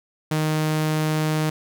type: tone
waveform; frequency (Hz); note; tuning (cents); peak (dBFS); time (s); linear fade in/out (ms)
sawtooth; 155.2; D#3; -4; -16; 0.31-1.5; 5
effects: none